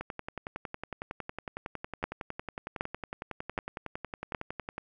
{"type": "two click trains", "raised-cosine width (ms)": 0.5, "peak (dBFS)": [-14, -21], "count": [4, 53], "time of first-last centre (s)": [[2.04, 4.348], [0.01, 4.781]], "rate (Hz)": [1.3, 10.9], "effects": []}